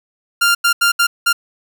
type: tone bursts at uneven times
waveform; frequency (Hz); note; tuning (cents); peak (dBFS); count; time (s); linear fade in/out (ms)
sawtooth; 1395; F6; -2; -7; 5; 0.41-0.55 / 0.64-0.73 / 0.81-0.92 / 0.99-1.07 / 1.26-1.33; 10
effects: none